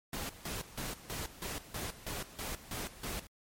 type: noise with tremolo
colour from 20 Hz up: pink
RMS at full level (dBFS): -39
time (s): 0.13-3.27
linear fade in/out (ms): 2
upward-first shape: square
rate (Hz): 3.1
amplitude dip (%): 80
effects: MP3 64 kbps